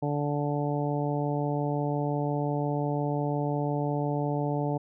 harmonic tone, 145.7 Hz, D3, 13 cents flat, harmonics 1 / 2 / 3 / 4 / 5 / 6, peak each -29 / -32 / -34 / -35 / -36 / -37 dBFS, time 0.02-4.78 s, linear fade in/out 10 ms, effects none

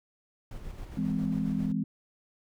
brown noise with tremolo, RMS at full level -41 dBFS, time 0.51-1.72 s, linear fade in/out 2 ms, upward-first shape square, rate 7.4 Hz, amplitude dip 35%
sine chord, E augmented, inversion none, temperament just, 164.81 / 206 / 257.5 Hz, E3 / G#3 / B#3, 0 / -14 / -28 cents, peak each -32 / -30 / -32 dBFS, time 0.97-1.84 s, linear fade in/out 5 ms
effects none

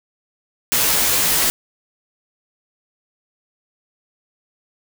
white noise with comb filter, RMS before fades -17 dBFS, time 0.72-1.5 s, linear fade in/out 0 ms, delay 15 ms, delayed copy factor -0.6, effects none

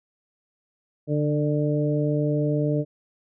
harmonic tone with a mistuned harmonic, 148.9 Hz, D3, 24 cents sharp, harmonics 1 / 2 / 3 / 4, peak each -23 / -26 / -28 / -29 dBFS, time 1.07-2.85 s, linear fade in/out 50 ms, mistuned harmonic 1, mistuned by -22 cents, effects none

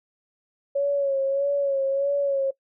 sine tone with vibrato, 554.4 Hz, C#5, in tune, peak -20 dBFS, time 0.75-2.51 s, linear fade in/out 10 ms, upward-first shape sine, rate 1.6 Hz, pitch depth 42 cents each way, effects noise-tail reverb RT60 0.1 s tail -22 dB re dry

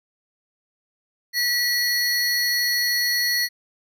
square tone pair together, 1944 / 4361 Hz, B6 / C#8, -28 / -29 cents, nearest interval octave + major second, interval 1399 cents, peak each -23 dBFS, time 1.33-3.49 s, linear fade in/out 50 ms, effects none

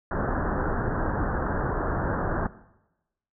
pink low-pass noise, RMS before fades -27 dBFS, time 0.11-2.47 s, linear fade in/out 2 ms, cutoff 1700 Hz, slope 96 dB/octave, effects noise-tail reverb RT60 0.9 s tail -17 dB re dry

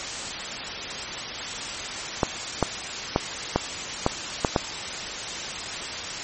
clicks, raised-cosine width 1 ms, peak -4 dBFS, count 7, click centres 2.232 / 2.627 / 3.161 / 3.56 / 4.064 / 4.448 / 4.562 s, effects white hiss -31 dBFS RMS until 6.23 s + MP3 32 kbps

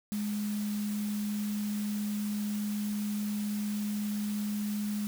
sine tone in noise, 208.3 Hz, G#3, 5 cents sharp, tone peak -30 dBFS, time 0.12-5.07 s, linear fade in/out 0 ms, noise white, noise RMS -45 dBFS, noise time 0.12-5.07 s, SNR +12 dB, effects none

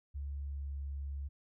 sine tone with pitch glide, 70.5 to 69.93 Hz, C#2 to C#2, +30 to +16 cents, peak -37 dBFS, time 0.14-1.29 s, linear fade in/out 20 ms, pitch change -14 cents, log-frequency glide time 0.36-0.75 s, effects none

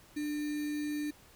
sine tone with sample-and-hold, 297 Hz, D4, 20 cents sharp, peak -32 dBFS, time 0.16-1.11 s, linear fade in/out 10 ms, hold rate 2100 Hz, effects pink hiss -59 dBFS RMS until 1.35 s

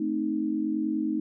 sine chord, A diminished, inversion none, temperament equal, 220 / 261.6 / 311.1 Hz, A3 / C4 / Eb4, 0 / 0 / 0 cents, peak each -31 / -32 / -27 dBFS, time 0-1.2 s, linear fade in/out 5 ms, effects none

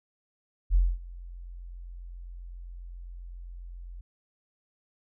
sine tone with ADSR envelope, 43.75 Hz, F1, 4 cents sharp, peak -16 dBFS, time 0.7-4.01 s, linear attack 49 ms, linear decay 230 ms, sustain -23 dB, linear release 5 ms, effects tanh soft clip ceiling -12 dBFS

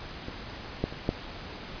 clicks, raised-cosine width 2 ms, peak -23 / -12 / -26 / -11 dBFS, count 4, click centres 0.284 / 0.84 / 0.925 / 1.091 s, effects pink hiss -41 dBFS RMS until 1.8 s + resampled to 11025 Hz

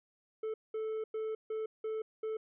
triangle tone bursts at uneven times, 438 Hz, A4, 8 cents flat, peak -32 dBFS, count 6, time 0.43-0.54 / 0.74-1.04 / 1.14-1.35 / 1.5-1.66 / 1.84-2.02 / 2.23-2.37 s, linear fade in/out 5 ms, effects resampled to 8000 Hz

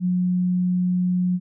sine tone, 180.6 Hz, F#3, 42 cents flat, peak -18 dBFS, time 0-1.4 s, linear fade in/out 50 ms, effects none

